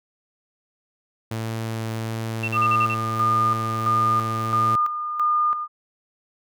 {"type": "tone", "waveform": "sawtooth", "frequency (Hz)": 112.3, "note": "A2", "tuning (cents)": 36, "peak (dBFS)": -22, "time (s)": [1.31, 4.76], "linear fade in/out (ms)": 5}
{"type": "tone bursts", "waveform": "sine", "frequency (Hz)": 2696, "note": "E7", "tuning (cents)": 38, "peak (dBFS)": -24, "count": 6, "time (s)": [2.43, 2.945], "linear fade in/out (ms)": 5, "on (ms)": 50, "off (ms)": 43}
{"type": "tone with tremolo", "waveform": "sine", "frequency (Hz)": 1214, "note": "D#6", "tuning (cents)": -43, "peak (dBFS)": -17, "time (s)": [2.53, 5.68], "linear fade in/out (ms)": 50, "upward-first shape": "square", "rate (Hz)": 1.5, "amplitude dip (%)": 60}
{"effects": []}